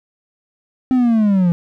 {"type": "linear sweep", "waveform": "triangle", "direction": "down", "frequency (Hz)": [261.6, 168.2], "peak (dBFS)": -9, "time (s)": [0.91, 1.52], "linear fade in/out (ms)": 0, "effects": []}